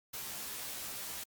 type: noise with comb filter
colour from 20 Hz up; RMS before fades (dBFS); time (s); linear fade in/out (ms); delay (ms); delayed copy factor
white; -42; 0.13-1.24; 10; 15; +0.95
effects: Opus 48 kbps